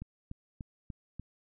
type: click train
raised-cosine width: 5 ms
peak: -28 dBFS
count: 5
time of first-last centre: 0.02-1.196 s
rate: 3.4 Hz
effects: none